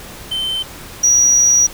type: tone pair in turn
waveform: triangle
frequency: 3088 / 5786 Hz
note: G7 / F#8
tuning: -27 / -40 cents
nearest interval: major seventh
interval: 1087 cents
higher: second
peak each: -16 / -6 dBFS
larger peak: second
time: 0.31-0.63 / 1.03-1.67 s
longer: second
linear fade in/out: 10 ms
effects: tanh soft clip ceiling -5 dBFS + pink hiss -34 dBFS RMS until 1.73 s